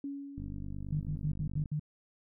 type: tone with exponential decay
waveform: sine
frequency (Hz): 280.2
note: C#4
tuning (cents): +19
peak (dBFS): -34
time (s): 0.04-1.29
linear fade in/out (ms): 2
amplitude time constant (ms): 270
type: click train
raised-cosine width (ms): 5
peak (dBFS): -29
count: 64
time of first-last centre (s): 0.38-1.658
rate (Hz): 49.3
type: tone bursts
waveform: sine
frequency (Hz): 150.6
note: D3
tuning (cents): +44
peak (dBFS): -30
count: 6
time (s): 0.92-1.796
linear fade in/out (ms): 5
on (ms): 81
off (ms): 78
effects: none